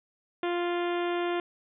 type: harmonic tone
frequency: 349.2 Hz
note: F4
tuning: in tune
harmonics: 1 / 2 / 3 / 4 / 5 / 6 / 7 / 8 / 9 / 10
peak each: -28 / -34 / -38 / -40 / -42 / -44 / -45 / -46 / -47 / -48 dBFS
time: 0.43-1.4 s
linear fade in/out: 2 ms
effects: none